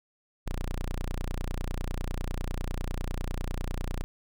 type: tone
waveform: sawtooth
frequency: 30 Hz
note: B0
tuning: 49 cents flat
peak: -26 dBFS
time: 0.46-4.04 s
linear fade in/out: 0 ms
effects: none